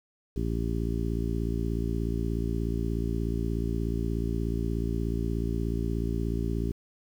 harmonic tone, 56.7 Hz, A#1, 47 cents flat, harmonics 1 / 2 / 3 / 4 / 5 / 6 / 7, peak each -30 / -33 / -35 / -36 / -37 / -38 / -38 dBFS, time 0.36-6.72 s, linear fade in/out 5 ms, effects 9-bit

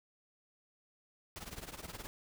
pink noise with tremolo, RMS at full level -43 dBFS, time 1.36-2.07 s, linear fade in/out 0 ms, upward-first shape triangle, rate 19 Hz, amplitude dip 90%, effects none

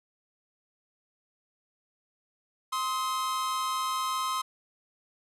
45% pulse tone pair together, 1046.5 / 1271.4 Hz, C6 / D#6, 0 / +37 cents, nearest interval minor third, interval 337 cents, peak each -30 / -32 dBFS, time 2.72-4.42 s, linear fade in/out 10 ms, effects resampled to 32000 Hz + 11-bit

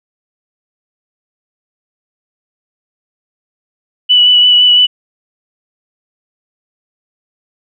sine tone with vibrato, 2960 Hz, F#7, in tune, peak -4 dBFS, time 4.09-4.87 s, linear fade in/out 20 ms, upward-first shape sine, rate 5.9 Hz, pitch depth 16 cents each way, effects none

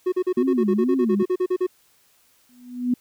triangle tone bursts, 366.1 Hz, F#4, 18 cents flat, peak -16 dBFS, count 16, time 0.06-1.668 s, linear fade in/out 10 ms, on 63 ms, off 40 ms
sine tone with vibrato, 233.1 Hz, A#3, in tune, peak -19 dBFS, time 0.37-1.23 s, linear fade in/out 5 ms, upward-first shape sine, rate 2.2 Hz, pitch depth 250 cents each way
sine tone with exponential growth, 246.9 Hz, B3, in tune, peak -15 dBFS, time 2.49-2.94 s, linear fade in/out 5 ms, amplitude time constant 96 ms
effects white hiss -60 dBFS RMS until 3 s

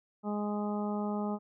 harmonic tone, 207.7 Hz, G#3, in tune, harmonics 1 / 2 / 3 / 4 / 5 / 6, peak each -32 / -39 / -41 / -40 / -47 / -45 dBFS, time 0.23-1.39 s, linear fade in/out 50 ms, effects none

